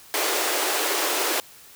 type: high-pass noise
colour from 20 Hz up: pink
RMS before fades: -24 dBFS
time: 0.14-1.4 s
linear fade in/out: 0 ms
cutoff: 330 Hz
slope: 48 dB/octave
effects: white hiss -48 dBFS RMS until 1.75 s